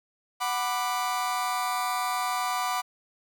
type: chord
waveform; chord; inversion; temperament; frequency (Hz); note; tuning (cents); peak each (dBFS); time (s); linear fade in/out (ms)
40% pulse; B minor; second; just; 740.8 / 987.8 / 1185.3; F#5 / B5 / D6; +2 / 0 / +16; -30; 0.4-2.82; 20
effects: none